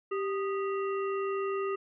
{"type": "harmonic tone with a mistuned harmonic", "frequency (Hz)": 392, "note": "G4", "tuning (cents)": 0, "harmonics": [1, 3, 5, 7], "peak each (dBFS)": [-30, -36, -46, -46], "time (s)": [0.11, 1.76], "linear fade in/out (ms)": 10, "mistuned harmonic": 3, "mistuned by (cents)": 91, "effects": []}